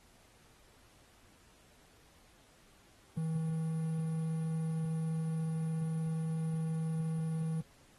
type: tone with quantisation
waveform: triangle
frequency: 160.8 Hz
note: E3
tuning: 43 cents flat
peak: -30 dBFS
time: 3.17-7.61 s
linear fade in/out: 5 ms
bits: 10
effects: pink hiss -64 dBFS RMS until 7.98 s + AAC 32 kbps